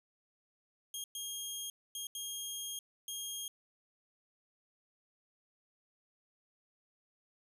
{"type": "tone bursts at uneven times", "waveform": "15% pulse", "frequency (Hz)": 3240, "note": "G#7", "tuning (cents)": -43, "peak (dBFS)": -32, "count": 5, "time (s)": [[0.94, 1.04], [1.15, 1.7], [1.95, 2.07], [2.15, 2.79], [3.08, 3.48]], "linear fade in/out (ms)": 2, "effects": []}